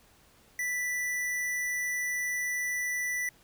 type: tone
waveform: square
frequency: 1975.5 Hz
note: B6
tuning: in tune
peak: -30 dBFS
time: 0.59-3.29 s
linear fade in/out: 2 ms
effects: pink hiss -61 dBFS RMS until 3.43 s